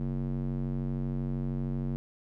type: tone with band-pass filter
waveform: square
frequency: 46.46 Hz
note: F#1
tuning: 8 cents sharp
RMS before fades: -32 dBFS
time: 0-1.96 s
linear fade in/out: 0 ms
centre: 190 Hz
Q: 1.9
effects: none